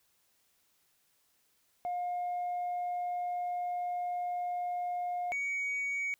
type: tone pair in turn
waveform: sine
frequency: 712 / 2249 Hz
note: F5 / C#7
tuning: +33 / +24 cents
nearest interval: octave + minor sixth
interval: 1991 cents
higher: second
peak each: -30 / -29 dBFS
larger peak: second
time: 1.85-5.32 / 5.32-6.14 s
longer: first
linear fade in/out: 0 ms
effects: tanh soft clip ceiling -30 dBFS + white hiss -72 dBFS RMS until 6.19 s